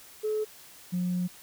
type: tone pair in turn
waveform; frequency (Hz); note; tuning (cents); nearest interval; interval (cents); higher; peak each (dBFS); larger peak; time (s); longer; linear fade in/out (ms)
sine; 429.4 / 179.35; A4 / F3; -42 / +46; octave + minor third; 1512; first; -25; neither; 0.23-0.45 / 0.92-1.28; second; 20
effects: tanh soft clip ceiling -22 dBFS + white hiss -51 dBFS RMS until 1.42 s